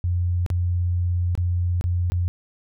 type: tone with dropouts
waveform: sine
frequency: 88.3 Hz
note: F2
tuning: 20 cents sharp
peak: -19 dBFS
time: 0.04-2.28 s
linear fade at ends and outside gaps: 0 ms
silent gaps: 0.463-0.502 / 1.352-1.376 / 1.811-1.84 / 2.1-2.12 s
effects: none